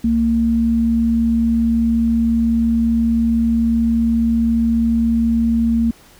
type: tone pair together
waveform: sine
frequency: 64.54 / 230 Hz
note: C2 / A#3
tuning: -23 / -23 cents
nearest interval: octave + minor seventh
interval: 2200 cents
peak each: -23 / -13 dBFS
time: 0.04-5.91 s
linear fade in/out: 5 ms
effects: pink hiss -47 dBFS RMS until 6.19 s